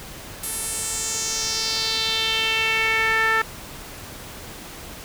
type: tone with band-pass filter sweep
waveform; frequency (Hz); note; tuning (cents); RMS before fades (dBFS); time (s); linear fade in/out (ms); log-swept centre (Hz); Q
sawtooth; 445.1; A4; +20; -23; 0.43-3.42; 5; 11000 to 1600; 3.4
effects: pink hiss -38 dBFS RMS until 5.04 s